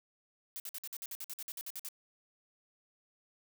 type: noise bursts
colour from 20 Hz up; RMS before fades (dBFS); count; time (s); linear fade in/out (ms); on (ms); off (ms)
blue; -42; 15; 0.56-1.887; 0; 39; 53
effects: none